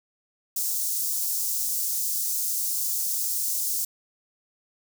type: high-pass noise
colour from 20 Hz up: white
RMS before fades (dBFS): -27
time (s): 0.56-3.85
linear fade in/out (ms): 5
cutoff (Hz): 5600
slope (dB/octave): 24
effects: none